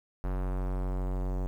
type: tone with low-pass filter sweep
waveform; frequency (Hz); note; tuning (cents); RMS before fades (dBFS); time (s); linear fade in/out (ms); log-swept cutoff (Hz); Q
square; 46.35; F#1; +4; -31; 0.24-1.47; 0; 1200 to 740; 1.1
effects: 9-bit